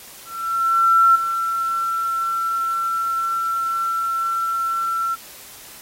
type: tone with ADSR envelope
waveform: sine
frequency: 1349 Hz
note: E6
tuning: 40 cents sharp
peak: -9 dBFS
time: 0.25-5.16 s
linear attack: 900 ms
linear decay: 11 ms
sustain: -10 dB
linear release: 26 ms
effects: white hiss -41 dBFS RMS until 5.81 s + AAC 48 kbps